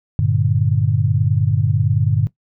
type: chord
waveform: sine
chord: G minor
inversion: none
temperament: equal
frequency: 98 / 116.54 / 146.83 Hz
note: G2 / Bb2 / D3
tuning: 0 / 0 / 0 cents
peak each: -18 dBFS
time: 0.19-2.27 s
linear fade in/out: 0 ms
effects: noise-tail reverb RT60 0.1 s tail -18 dB re dry